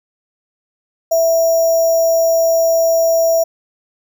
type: tone with sample-and-hold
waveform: sine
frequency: 659.3 Hz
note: E5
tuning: in tune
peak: -10 dBFS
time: 1.11-3.44 s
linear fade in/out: 10 ms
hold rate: 6300 Hz
effects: none